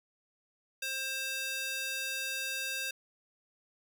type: tone with high-pass filter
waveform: square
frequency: 530 Hz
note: C5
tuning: 22 cents sharp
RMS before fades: -36 dBFS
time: 0.82-2.91 s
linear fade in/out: 5 ms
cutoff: 2200 Hz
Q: 1.1
effects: none